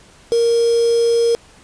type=tone with quantisation; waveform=sine; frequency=466.2 Hz; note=A#4; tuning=in tune; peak=-12 dBFS; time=0.32-1.35 s; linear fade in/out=0 ms; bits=4; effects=pink hiss -47 dBFS RMS until 1.63 s + resampled to 22050 Hz